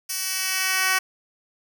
10% pulse tone with high-pass filter sweep, 376.4 Hz, F#4, 30 cents sharp, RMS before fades -24 dBFS, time 0.09-0.99 s, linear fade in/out 10 ms, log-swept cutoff 5700 to 1300 Hz, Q 0.74, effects none

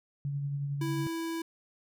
sine tone with tremolo, 141.6 Hz, C#3, 37 cents sharp, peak -29 dBFS, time 0.25-1.07 s, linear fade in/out 0 ms, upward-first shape triangle, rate 11 Hz, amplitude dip 35%
square tone, 329.6 Hz, E4, in tune, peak -33 dBFS, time 0.81-1.42 s, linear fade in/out 5 ms
effects none

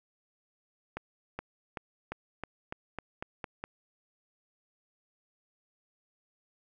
accelerating click train, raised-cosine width 0.5 ms, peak -21 dBFS, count 10, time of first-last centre 0.97-3.64 s, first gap 420 ms, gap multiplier 0.91, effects none

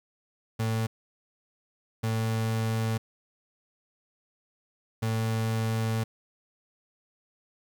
35% pulse tone bursts at uneven times, 112 Hz, A2, 31 cents sharp, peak -24 dBFS, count 3, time 0.59-0.87 / 2.03-2.98 / 5.02-6.04 s, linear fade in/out 10 ms, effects 11-bit

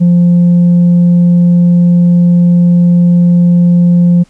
sine tone with tanh clipping, 174.61 Hz, F3, in tune, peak -4 dBFS, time 0-4.24 s, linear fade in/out 20 ms, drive 1 dB, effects pink hiss -49 dBFS RMS until 4.29 s + resampled to 22050 Hz

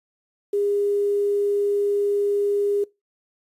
sine tone with quantisation, 406.4 Hz, G#4, 38 cents flat, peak -19 dBFS, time 0.53-2.84 s, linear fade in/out 5 ms, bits 8, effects noise-tail reverb RT60 0.2 s tail -21 dB re dry + resampled to 32000 Hz

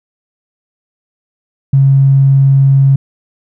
triangle tone with tanh clipping, 136.5 Hz, C#3, 26 cents flat, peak -4 dBFS, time 1.73-2.96 s, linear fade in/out 5 ms, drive 3 dB, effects none

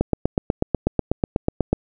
click train, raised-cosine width 2 ms, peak -4 dBFS, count 15, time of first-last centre 0.01-1.73 s, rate 8.14 Hz, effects none

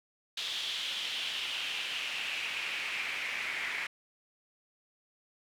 pink noise with band-pass filter sweep, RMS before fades -36 dBFS, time 0.37-3.87 s, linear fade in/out 5 ms, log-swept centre 3500 to 2100 Hz, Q 4, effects none

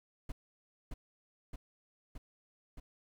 brown noise with echo, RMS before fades -39 dBFS, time 0.29-0.32 s, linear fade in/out 5 ms, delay 620 ms, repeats 4, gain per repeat -2 dB, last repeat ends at 2.8 s, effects none

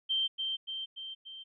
sine tone with echo, 3136 Hz, G7, in tune, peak -27 dBFS, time 0.09-0.28 s, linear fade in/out 20 ms, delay 290 ms, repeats 4, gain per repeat -4 dB, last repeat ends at 1.44 s, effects none

